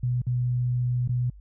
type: tone with dropouts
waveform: sine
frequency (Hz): 123.47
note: B2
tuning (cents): 0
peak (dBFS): -22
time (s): 0.03-1.3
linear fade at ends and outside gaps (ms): 5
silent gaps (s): 0.218-0.267 / 1.077-1.091
effects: added 50 Hz sine -44 dBFS peak until 1.4 s